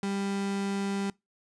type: tone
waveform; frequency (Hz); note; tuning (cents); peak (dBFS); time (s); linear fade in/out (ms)
35% pulse; 197.9; G3; +17; -27; 0.03-1.1; 2
effects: noise-tail reverb RT60 0.2 s tail -24 dB re dry + resampled to 22050 Hz